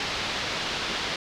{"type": "low-pass noise", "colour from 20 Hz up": "white", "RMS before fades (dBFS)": -30, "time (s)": [0, 1.16], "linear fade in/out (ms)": 2, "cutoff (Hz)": 4500, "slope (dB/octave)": 24, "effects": []}